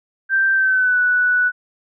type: tone with pitch glide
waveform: sine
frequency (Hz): 1568 to 1480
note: G6 to F#6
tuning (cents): 0 to 0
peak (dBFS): -13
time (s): 0.29-1.52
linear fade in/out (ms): 50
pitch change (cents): -100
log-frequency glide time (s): 0.53-0.99
effects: none